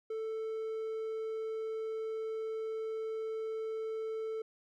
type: tone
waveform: triangle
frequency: 441.9 Hz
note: A4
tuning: 7 cents sharp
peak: -33 dBFS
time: 0.1-4.42 s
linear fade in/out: 5 ms
effects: none